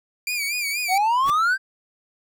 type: tone with vibrato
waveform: sawtooth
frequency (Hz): 2349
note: D7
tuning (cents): 0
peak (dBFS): -20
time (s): 0.27-0.98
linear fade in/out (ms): 2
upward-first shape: sine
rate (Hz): 4.2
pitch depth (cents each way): 92
type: exponential sweep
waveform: triangle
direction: up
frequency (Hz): 714 to 1600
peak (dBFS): -15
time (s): 0.88-1.58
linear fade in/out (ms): 50
type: noise with exponential growth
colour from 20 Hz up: pink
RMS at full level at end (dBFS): -28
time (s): 1.19-1.3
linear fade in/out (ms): 0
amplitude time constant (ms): 23
effects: none